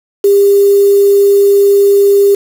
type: tone with quantisation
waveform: sine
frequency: 401 Hz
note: G4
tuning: 39 cents sharp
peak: -4 dBFS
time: 0.24-2.35 s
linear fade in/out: 5 ms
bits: 4
effects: none